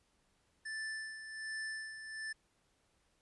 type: tone with tremolo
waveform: square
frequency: 1760 Hz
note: A6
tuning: in tune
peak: -39 dBFS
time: 0.65-2.33 s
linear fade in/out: 10 ms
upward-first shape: sine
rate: 1.3 Hz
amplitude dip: 60%
effects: pink hiss -75 dBFS RMS until 3.21 s + resampled to 24000 Hz